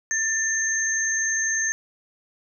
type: tone pair together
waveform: sine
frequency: 1786 / 6330 Hz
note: A6 / G8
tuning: +25 / +16 cents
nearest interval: octave + minor seventh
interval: 2191 cents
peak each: -24 dBFS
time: 0.11-1.72 s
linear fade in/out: 0 ms
effects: none